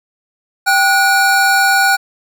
square tone pair together, 784 / 1459.6 Hz, G5 / F#6, 0 / -24 cents, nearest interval major seventh, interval 1076 cents, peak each -14 / -12 dBFS, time 0.66-1.97 s, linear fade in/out 20 ms, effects none

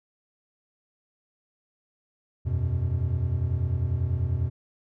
triangle chord, E suspended second, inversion none, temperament equal with one note detuned, 82.41 / 92.5 / 124.47 Hz, E2 / F#2 / B2, 0 / 0 / +14 cents, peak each -26 dBFS, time 2.45-4.5 s, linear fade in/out 20 ms, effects none

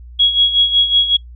sine tone with tremolo, 3322 Hz, G#7, in tune, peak -7 dBFS, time 0.19-1.17 s, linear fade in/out 10 ms, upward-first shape sine, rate 5.4 Hz, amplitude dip 70%, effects noise-tail reverb RT60 0.1 s tail -23 dB re dry + added 60 Hz sine -33 dBFS peak until 1.35 s

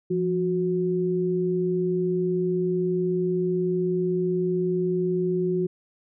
sine tone pair together, 172.7 / 365.9 Hz, F3 / F#4, -19 / -19 cents, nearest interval octave + minor second, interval 1300 cents, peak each -26 / -23 dBFS, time 0.1-5.67 s, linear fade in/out 10 ms, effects none

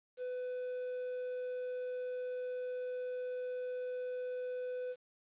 triangle tone, 501 Hz, B4, 25 cents sharp, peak -35 dBFS, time 0.17-4.96 s, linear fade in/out 50 ms, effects resampled to 8000 Hz + 11-bit

